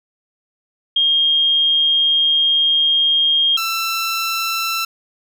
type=tone pair in turn; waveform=sine / 15% pulse; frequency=3229 / 1337.8 Hz; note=G#7 / E6; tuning=-49 / +25 cents; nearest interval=octave + minor third; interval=1526 cents; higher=first; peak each=-12 dBFS; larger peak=neither; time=0.96-3.57 / 3.57-4.85 s; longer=first; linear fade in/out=5 ms; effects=none